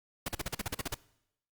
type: noise bursts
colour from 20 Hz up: pink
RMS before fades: -34 dBFS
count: 11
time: 0.26-0.945 s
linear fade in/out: 5 ms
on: 25 ms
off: 41 ms
effects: noise-tail reverb RT60 0.8 s tail -21 dB re dry + Opus 48 kbps